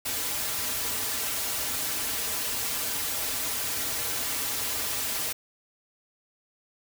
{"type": "noise with comb filter", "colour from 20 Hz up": "white", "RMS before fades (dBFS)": -30, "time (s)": [0.05, 5.33], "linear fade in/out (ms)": 10, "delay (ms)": 5.5, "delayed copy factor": -0.85, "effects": []}